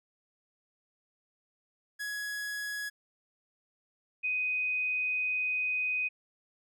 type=tone pair in turn; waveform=45% pulse / sine; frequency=1676 / 2501 Hz; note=G#6 / D#7; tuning=+15 / +8 cents; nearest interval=perfect fifth; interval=693 cents; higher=second; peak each=-34 / -28 dBFS; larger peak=second; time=1.99-2.9 / 4.23-6.09 s; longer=second; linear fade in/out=20 ms; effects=none